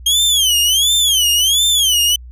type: tone with vibrato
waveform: sawtooth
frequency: 3187 Hz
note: G7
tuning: 28 cents sharp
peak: -8 dBFS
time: 0.06-2.16 s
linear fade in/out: 5 ms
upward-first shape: sine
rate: 1.4 Hz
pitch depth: 200 cents each way
effects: added 61 Hz sine -32 dBFS peak until 2.31 s + resampled to 32000 Hz